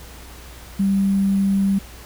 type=tone with sample-and-hold; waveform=sine; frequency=196 Hz; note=G3; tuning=in tune; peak=-15 dBFS; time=0.79-1.79 s; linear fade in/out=10 ms; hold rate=11025 Hz; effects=added 60 Hz sine -40 dBFS peak until 2.05 s + pink hiss -42 dBFS RMS until 2.05 s